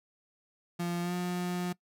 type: tone with pitch glide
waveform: 35% pulse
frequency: 173.3 to 178.28 Hz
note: F3 to F3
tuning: -13 to +36 cents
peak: -29 dBFS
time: 0.79-1.73 s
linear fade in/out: 10 ms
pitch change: +49 cents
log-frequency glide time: 1.01-1.13 s
effects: noise-tail reverb RT60 0.1 s tail -22 dB re dry